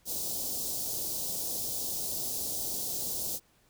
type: band-stop noise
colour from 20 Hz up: white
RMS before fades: -34 dBFS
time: 0.05-3.4 s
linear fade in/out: 50 ms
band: 710 to 4300 Hz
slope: 24 dB/octave
effects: pink hiss -66 dBFS RMS until 3.69 s